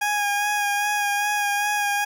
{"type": "tone with vibrato", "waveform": "20% pulse", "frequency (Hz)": 822, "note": "G#5", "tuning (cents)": -18, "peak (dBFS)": -16, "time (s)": [0.01, 2.05], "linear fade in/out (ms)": 10, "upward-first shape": "sine", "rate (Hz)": 2.5, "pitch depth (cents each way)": 22, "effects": []}